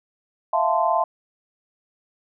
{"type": "chord", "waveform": "sine", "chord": "F major seventh", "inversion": "third", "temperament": "equal with one note detuned", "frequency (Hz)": [659.3, 698.5, 880, 1037.5], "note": ["E5", "F5", "A5", "C6"], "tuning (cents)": [0, 0, 0, -15], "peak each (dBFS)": -23, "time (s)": [0.53, 1.04], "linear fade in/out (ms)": 5, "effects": []}